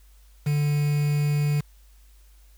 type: tone with quantisation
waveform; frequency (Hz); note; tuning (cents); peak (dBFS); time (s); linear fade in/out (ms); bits
triangle; 146.83; D3; 0; -18; 0.46-1.61; 10; 6
effects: added 50 Hz sine -50 dBFS peak until 2.57 s + white hiss -62 dBFS RMS until 2.57 s